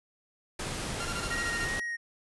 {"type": "noise", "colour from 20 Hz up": "pink", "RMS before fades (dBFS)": -35, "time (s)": [0.59, 1.8], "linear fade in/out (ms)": 5}
{"type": "tone bursts", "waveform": "sawtooth", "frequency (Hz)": 1388, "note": "F6", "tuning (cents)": -11, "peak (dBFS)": -31, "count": 9, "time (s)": [1, 1.652], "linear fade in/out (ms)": 5, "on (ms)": 52, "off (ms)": 23}
{"type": "tone with vibrato", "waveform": "triangle", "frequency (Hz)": 1874, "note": "A#6", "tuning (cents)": 9, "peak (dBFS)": -30, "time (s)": [1.3, 1.97], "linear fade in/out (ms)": 20, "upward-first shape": "sine", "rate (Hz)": 2.5, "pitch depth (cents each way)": 15}
{"effects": ["resampled to 24000 Hz"]}